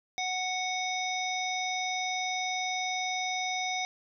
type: harmonic tone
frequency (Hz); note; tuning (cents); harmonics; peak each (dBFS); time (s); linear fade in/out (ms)
740; F#5; 0; 1 / 3 / 5 / 7 / 8; -33 / -34 / -37 / -42 / -40; 0.18-3.85; 0
effects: none